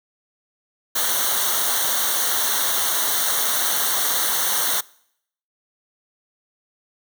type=noise with comb filter; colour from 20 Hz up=white; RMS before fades=-21 dBFS; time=0.95-4.81 s; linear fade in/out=10 ms; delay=0.4 ms; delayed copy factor=-0.9; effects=noise-tail reverb RT60 0.7 s tail -23 dB re dry